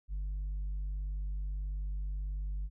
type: tone with tanh clipping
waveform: sine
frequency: 49.21 Hz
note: G1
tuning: 7 cents sharp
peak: -34 dBFS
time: 0.08-2.7 s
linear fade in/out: 50 ms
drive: 2 dB
effects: none